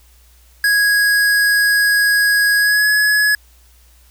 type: tone with pitch glide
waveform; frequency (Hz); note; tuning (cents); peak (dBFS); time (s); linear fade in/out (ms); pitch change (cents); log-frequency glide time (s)
square; 1657 to 1690.8; G#6 to G#6; -4 to +31; -12; 0.64-3.35; 2; +35; 2.57-2.88
effects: added 60 Hz sine -47 dBFS peak until 4.1 s + white hiss -53 dBFS RMS until 4.1 s